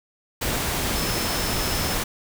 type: tone in noise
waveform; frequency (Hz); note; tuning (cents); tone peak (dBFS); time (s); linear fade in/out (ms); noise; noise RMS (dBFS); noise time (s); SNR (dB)
sine; 5250; E8; -8; -32; 0.95-1.95; 10; pink; -25; 0.41-2.04; -10
effects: none